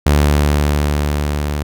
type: tone with level ramp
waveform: sawtooth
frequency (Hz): 73.42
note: D2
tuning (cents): 0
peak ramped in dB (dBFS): -5 to -14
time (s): 0.06-1.63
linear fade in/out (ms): 5
effects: none